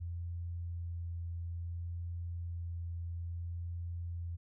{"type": "tone with vibrato", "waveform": "sine", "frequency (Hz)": 85.5, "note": "F2", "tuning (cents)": -36, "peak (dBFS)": -37, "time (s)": [0, 4.37], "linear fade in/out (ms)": 20, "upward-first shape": "sine", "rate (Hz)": 0.59, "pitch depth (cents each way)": 9, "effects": []}